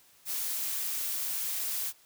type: noise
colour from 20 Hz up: blue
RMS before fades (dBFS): -33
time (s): 0.25-1.93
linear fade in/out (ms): 50
effects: white hiss -61 dBFS RMS until 2.05 s